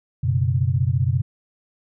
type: chord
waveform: sine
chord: F# suspended fourth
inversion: none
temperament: equal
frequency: 92.5 / 123.47 / 138.59 Hz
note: F#2 / B2 / C#3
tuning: 0 / 0 / 0 cents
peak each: -22 / -20 / -23 dBFS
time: 0.23-1.22 s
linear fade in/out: 10 ms
effects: none